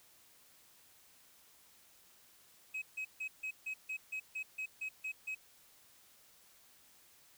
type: tone bursts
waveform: triangle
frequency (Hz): 2548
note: D#7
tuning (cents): +41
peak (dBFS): -35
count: 12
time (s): 2.74-5.35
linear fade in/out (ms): 10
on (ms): 80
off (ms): 150
effects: tanh soft clip ceiling -31 dBFS + white hiss -64 dBFS RMS until 7.37 s